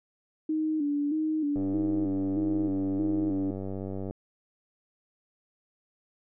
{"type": "tone with vibrato", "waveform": "sine", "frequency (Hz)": 300.5, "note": "D4", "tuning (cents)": 40, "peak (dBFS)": -25, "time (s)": [0.49, 3.51], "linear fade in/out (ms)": 5, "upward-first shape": "square", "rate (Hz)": 1.6, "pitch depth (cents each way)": 65}
{"type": "click train", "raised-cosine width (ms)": 2, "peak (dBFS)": -23, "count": 247, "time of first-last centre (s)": [1.56, 4.109], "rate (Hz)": 96.5}
{"effects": []}